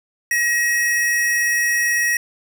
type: tone pair together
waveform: square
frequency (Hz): 1898 / 2559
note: A#6 / D#7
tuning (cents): +31 / +48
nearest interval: perfect fourth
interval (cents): 517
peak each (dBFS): -17 / -29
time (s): 0.31-2.17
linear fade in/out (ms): 2
effects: 9-bit